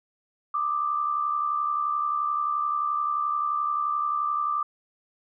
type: tone pair together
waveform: sine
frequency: 1183 / 1254.5 Hz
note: D6 / D#6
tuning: +12 / +14 cents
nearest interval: minor second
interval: 102 cents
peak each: -24 / -32 dBFS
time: 0.54-4.63 s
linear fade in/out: 5 ms
effects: none